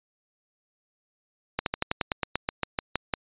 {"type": "slowing click train", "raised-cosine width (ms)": 0.3, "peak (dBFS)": -9, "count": 14, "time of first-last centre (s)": [1.59, 3.138], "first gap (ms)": 72, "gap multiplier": 1.08, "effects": ["resampled to 8000 Hz"]}